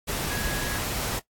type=tone in noise; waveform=sine; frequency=1661.2 Hz; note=G#6; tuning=in tune; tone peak=-34 dBFS; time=0.29-0.79 s; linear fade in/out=20 ms; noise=pink; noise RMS=-29 dBFS; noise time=0.07-1.2 s; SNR=-8 dB; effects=noise-tail reverb RT60 0.1 s tail -17 dB re dry + AAC 64 kbps